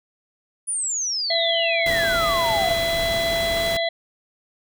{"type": "exponential sweep", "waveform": "sine", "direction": "down", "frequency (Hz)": [9956, 656], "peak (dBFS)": -22, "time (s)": [0.67, 2.74], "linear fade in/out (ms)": 20}
{"type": "harmonic tone", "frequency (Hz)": 669, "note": "E5", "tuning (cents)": 25, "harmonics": [1, 3, 5, 6], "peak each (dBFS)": [-22, -27, -29, -30], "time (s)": [1.3, 3.89], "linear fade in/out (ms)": 5}
{"type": "noise", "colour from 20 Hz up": "pink", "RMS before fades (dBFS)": -30, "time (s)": [1.86, 3.77], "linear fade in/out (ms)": 2}
{"effects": []}